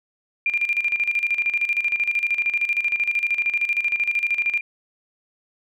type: tone with tremolo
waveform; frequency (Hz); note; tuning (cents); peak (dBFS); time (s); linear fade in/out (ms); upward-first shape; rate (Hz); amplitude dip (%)
sine; 2393; D7; +32; -17; 0.46-4.61; 2; square; 13; 70
effects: none